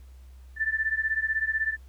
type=beating tone pair; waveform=sine; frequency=1760 / 1776 Hz; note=A6 / A6; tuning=0 / +16 cents; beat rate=16 Hz; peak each=-27 / -28 dBFS; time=0.56-1.77 s; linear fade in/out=50 ms; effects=added 64 Hz sine -45 dBFS peak until 1.88 s + pink hiss -64 dBFS RMS until 1.88 s